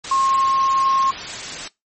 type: tone in noise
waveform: sine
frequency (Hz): 1075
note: C6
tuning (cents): +47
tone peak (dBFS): -14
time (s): 0.11-1.11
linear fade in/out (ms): 5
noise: white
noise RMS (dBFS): -29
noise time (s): 0.04-1.68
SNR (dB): +12
effects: noise-tail reverb RT60 0.2 s tail -23 dB re dry + MP3 32 kbps